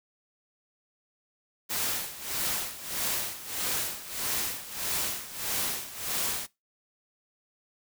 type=noise with tremolo; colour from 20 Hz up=white; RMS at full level=-29 dBFS; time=1.69-6.47 s; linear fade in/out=20 ms; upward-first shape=sine; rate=1.6 Hz; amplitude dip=80%; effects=noise-tail reverb RT60 0.2 s tail -20 dB re dry